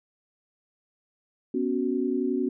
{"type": "chord", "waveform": "sine", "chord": "B suspended second", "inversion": "none", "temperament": "just", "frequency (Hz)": [246.9, 277.8, 370.4], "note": ["B3", "C#4", "F#4"], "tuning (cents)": [0, 4, 2], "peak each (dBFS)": -28, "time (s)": [1.54, 2.49], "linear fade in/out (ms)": 5, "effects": []}